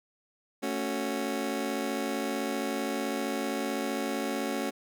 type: chord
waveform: 25% pulse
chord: F# minor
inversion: first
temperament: just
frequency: 222 / 277.5 / 370 Hz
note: A3 / C#4 / F#4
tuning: +16 / +2 / 0 cents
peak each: -31 / -29 / -32 dBFS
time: 0.62-4.71 s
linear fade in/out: 20 ms
effects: none